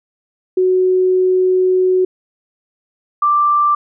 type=tone pair in turn; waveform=sine; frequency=370 / 1177.7 Hz; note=F#4 / D6; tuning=0 / +4 cents; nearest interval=octave + minor sixth; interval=2004 cents; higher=second; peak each=-10 / -10 dBFS; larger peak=neither; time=0.57-2.05 / 3.22-3.75 s; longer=first; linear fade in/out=5 ms; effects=none